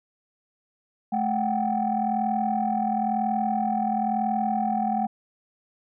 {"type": "tone cluster", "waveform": "sine", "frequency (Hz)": [216.4, 739, 780], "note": ["A3", "F#5", "G5"], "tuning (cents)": [-29, -2, -9], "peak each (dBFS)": -26, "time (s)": [1.12, 5.07], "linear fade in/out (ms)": 10, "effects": ["tanh soft clip ceiling -14 dBFS"]}